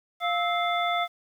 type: harmonic tone with a mistuned harmonic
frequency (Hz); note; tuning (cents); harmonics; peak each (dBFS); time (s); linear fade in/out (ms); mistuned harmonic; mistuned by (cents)
698.5; F5; 0; 1 / 2 / 3 / 5; -26 / -29 / -31 / -33; 0.2-1.08; 50; 2; -120
effects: 9-bit